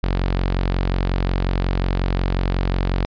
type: tone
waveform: sawtooth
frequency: 45.54 Hz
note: F#1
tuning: 27 cents flat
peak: -14 dBFS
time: 0.03-3.05 s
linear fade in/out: 0 ms
effects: resampled to 11025 Hz